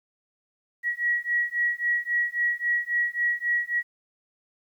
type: beating tone pair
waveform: sine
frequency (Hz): 1914 / 1917.7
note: A#6 / A#6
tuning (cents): +45 / +49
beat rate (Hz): 3.7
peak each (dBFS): -26 / -26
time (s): 0.83-3.83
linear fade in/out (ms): 50
effects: 10-bit

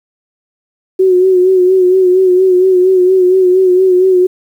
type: tone with vibrato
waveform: sine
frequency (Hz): 370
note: F#4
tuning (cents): 0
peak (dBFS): -5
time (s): 0.99-4.27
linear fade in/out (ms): 10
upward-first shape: sine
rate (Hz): 4.3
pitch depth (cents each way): 46
effects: 7-bit

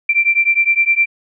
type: beating tone pair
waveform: sine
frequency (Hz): 2349 / 2358.8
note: D7 / D7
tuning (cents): 0 / +7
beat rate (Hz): 9.8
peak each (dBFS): -14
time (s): 0.09-1.06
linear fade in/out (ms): 5
effects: none

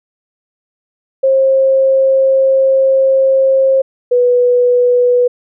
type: tone pair in turn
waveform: sine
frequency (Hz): 534 / 491.5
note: C5 / B4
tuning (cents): +35 / -8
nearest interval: minor second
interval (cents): 143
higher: first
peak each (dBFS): -7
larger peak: neither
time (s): 1.23-3.82 / 4.11-5.28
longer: first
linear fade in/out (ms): 10
effects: none

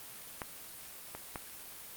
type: clicks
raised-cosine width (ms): 0.5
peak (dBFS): -21 / -26 / -22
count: 3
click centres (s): 0.418 / 1.15 / 1.358
effects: white hiss -48 dBFS RMS until 1.96 s + Opus 32 kbps

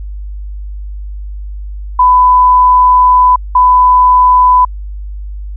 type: tone bursts at uneven times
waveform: sine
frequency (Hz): 1000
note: B5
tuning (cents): +21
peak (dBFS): -3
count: 2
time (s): 1.99-3.36 / 3.55-4.65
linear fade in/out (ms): 5
effects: added 50 Hz sine -20 dBFS peak until 5.56 s

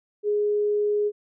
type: tone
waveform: sine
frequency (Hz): 415.9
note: G#4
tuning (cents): +2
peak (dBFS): -20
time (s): 0.23-1.12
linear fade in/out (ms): 50
effects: none

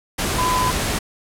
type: tone in noise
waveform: sine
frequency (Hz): 1006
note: B5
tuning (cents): +32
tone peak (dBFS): -18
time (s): 0.38-0.71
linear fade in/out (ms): 10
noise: pink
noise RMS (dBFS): -22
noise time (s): 0.18-0.99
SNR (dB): +1
effects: low-pass 12000 Hz 12 dB/octave

